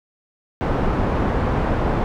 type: low-pass noise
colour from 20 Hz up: pink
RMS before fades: -20 dBFS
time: 0.61-2.04 s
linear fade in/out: 0 ms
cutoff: 1100 Hz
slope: 12 dB/octave
effects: none